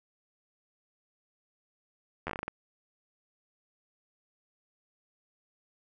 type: slowing click train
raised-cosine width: 0.5 ms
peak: -19 dBFS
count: 9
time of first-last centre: 2.27-2.48 s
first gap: 11 ms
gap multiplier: 1.24
effects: none